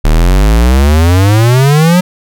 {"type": "exponential sweep", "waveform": "square", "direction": "up", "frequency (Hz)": [36.63, 185], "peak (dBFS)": -5, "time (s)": [0.04, 2.01], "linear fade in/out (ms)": 10, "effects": []}